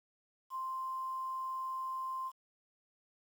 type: tone with quantisation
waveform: sine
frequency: 1046.5 Hz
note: C6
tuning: in tune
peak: -36 dBFS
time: 0.5-2.32 s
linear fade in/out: 50 ms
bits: 10
effects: none